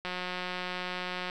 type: click train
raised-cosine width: 0.3 ms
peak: -19 dBFS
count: 227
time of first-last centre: 0.05-1.299 s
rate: 181 Hz
effects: none